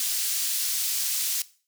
pink high-pass noise, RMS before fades -27 dBFS, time 0-1.42 s, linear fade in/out 2 ms, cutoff 4900 Hz, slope 12 dB/octave, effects noise-tail reverb RT60 0.4 s tail -18 dB re dry

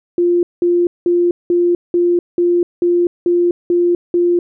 sine tone bursts, 349.2 Hz, F4, in tune, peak -10 dBFS, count 10, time 0.18-4.39 s, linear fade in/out 2 ms, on 250 ms, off 190 ms, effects none

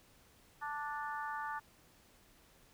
harmonic tone, 293.7 Hz, D4, in tune, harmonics 3 / 4 / 5 / 6, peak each -41 / -43 / -45 / -47 dBFS, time 0.61-1.6 s, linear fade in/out 20 ms, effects pink hiss -65 dBFS RMS until 2.73 s

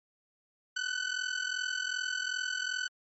sawtooth ring-modulated tone, 1502 Hz, F#6, 26 cents sharp, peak -25 dBFS, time 0.76-2.88 s, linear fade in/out 5 ms, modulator 21.3 Hz, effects MP3 32 kbps

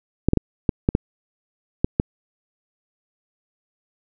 clicks, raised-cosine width 3 ms, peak -3 dBFS, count 8, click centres 0.286 / 0.334 / 0.373 / 0.692 / 0.889 / 0.951 / 1.845 / 1.999 s, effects none

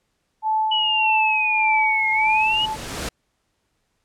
sine tone with tremolo, 871 Hz, A5, 18 cents flat, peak -17 dBFS, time 0.42-2.77 s, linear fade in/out 50 ms, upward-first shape sine, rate 1.7 Hz, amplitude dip 60%
sine exponential two-way sweep, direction down then up, 2960 to 2129 to 2960 Hz, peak -18 dBFS, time 0.71-2.66 s, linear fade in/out 10 ms, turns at 2.11 s
pink noise with exponential growth, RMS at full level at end -26 dBFS, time 1.43-3.09 s, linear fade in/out 5 ms, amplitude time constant 360 ms
effects pink hiss -71 dBFS RMS until 4.04 s + low-pass 10000 Hz 12 dB/octave

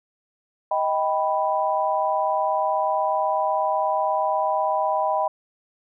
sine chord, Eb augmented, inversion none, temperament equal with one note detuned, 627.7 / 784 / 987.8 Hz, Eb5 / G5 / B5, +15 / 0 / 0 cents, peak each -24 dBFS, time 0.71-5.28 s, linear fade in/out 5 ms, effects none

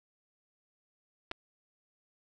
clicks, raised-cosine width 0.3 ms, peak -21 dBFS, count 2, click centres 1.313 / 1.316 s, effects none

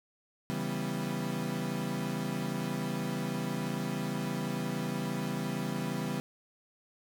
35% pulse chord, C# half-diminished seventh, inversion none, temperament equal, 138.59 / 164.81 / 196 / 246.9 Hz, C#3 / E3 / G3 / B3, 0 / 0 / 0 / 0 cents, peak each -37 / -36 / -35 / -36 dBFS, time 0.5-6.2 s, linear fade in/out 0 ms, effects none

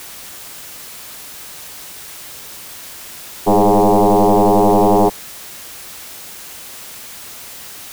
sine tone with frequency modulation, 200.4 Hz, G3, 38 cents sharp, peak -8 dBFS, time 3.46-5.1 s, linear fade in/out 20 ms, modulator 103 Hz, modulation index 6.9, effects white hiss -34 dBFS RMS until 7.92 s

